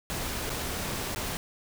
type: noise with dropouts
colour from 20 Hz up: pink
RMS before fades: -33 dBFS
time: 0.1-1.37 s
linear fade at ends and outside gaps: 0 ms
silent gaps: 0.495-0.501 / 1.148-1.16 s
effects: none